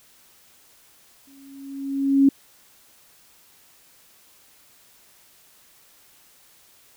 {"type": "tone with exponential growth", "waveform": "sine", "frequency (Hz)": 274.8, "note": "C#4", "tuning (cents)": -15, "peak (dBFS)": -10, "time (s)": [1.27, 2.29], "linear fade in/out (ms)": 5, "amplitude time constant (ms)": 220, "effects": ["white hiss -55 dBFS RMS until 6.96 s"]}